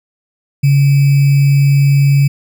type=tone with sample-and-hold; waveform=sine; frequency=140 Hz; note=C#3; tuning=18 cents sharp; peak=-6 dBFS; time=0.63-2.28 s; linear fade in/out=10 ms; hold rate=2450 Hz; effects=none